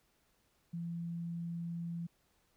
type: tone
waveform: sine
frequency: 169.5 Hz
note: E3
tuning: 49 cents sharp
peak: -37 dBFS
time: 0.73-2.07 s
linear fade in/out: 10 ms
effects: pink hiss -74 dBFS RMS until 2.56 s